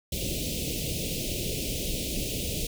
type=band-stop noise; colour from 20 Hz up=pink; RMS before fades=-31 dBFS; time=0.12-2.67 s; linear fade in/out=5 ms; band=590 to 2500 Hz; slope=48 dB/octave; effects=none